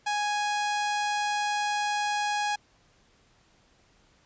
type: tone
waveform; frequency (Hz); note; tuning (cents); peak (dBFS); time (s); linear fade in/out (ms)
sawtooth; 830; G#5; -1; -22; 0.06-2.56; 10
effects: pink hiss -63 dBFS RMS until 4.25 s + resampled to 16000 Hz